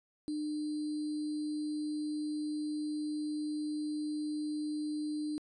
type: tone with sample-and-hold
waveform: sine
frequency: 301.6 Hz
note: D4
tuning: 46 cents sharp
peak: -33 dBFS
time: 0.28-5.38 s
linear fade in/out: 0 ms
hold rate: 4410 Hz
effects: resampled to 24000 Hz